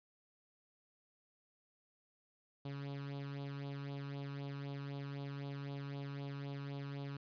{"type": "tone with flanger", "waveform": "sawtooth", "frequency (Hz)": 140.3, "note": "C#3", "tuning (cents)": 21, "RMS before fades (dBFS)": -44, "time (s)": [2.65, 7.17], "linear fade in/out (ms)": 5, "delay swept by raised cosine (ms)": [0.25, 0.77], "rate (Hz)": 3.9, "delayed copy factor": 0.7, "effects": ["resampled to 11025 Hz", "13-bit"]}